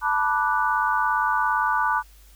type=chord; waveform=sine; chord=B minor seventh; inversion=third; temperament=equal with one note detuned; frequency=880 / 977.5 / 1174.7 / 1480 Hz; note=A5 / B5 / D6 / F#6; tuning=0 / -18 / 0 / 0 cents; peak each=-25 dBFS; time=0.01-2.03 s; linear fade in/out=50 ms; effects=added 50 Hz sine -48 dBFS peak until 2.35 s + white hiss -56 dBFS RMS until 2.35 s